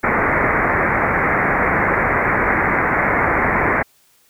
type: low-pass noise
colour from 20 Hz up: white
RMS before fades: -17 dBFS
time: 0.03-3.83 s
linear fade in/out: 10 ms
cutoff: 2200 Hz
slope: 96 dB/octave
effects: white hiss -56 dBFS RMS until 4.29 s